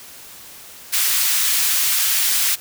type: high-pass noise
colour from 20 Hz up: white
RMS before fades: -18 dBFS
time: 0.92-2.56 s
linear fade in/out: 20 ms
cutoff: 1600 Hz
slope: 12 dB/octave
effects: white hiss -40 dBFS RMS until 2.6 s